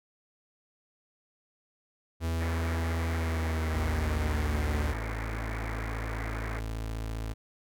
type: tone with pitch glide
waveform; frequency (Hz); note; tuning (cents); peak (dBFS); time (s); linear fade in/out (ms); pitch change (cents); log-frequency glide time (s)
45% pulse; 82.41 to 74.7; E2 to D2; 0 to +30; -28; 2.2-4.95; 50; -170; 3.11-4.59
type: band-pass noise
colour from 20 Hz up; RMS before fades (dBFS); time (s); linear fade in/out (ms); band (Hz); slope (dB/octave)
white; -41; 2.4-6.6; 10; 190 to 2300; 96
type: tone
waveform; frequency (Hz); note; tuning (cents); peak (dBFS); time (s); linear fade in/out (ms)
30% pulse; 55; A1; 0; -30; 3.73-7.34; 20
effects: none